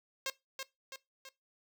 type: tone with echo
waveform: 5% pulse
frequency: 535 Hz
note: C5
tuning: 38 cents sharp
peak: -22 dBFS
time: 0.26-0.3 s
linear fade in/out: 2 ms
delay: 330 ms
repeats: 3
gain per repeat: -5 dB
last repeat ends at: 1.29 s
effects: noise-tail reverb RT60 0.2 s tail -20 dB re dry